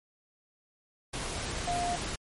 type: tone in noise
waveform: sine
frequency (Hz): 703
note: F5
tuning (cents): +11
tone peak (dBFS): -29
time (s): 1.67-1.96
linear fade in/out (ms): 10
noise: pink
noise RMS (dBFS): -35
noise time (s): 1.13-2.16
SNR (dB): +3
effects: MP3 48 kbps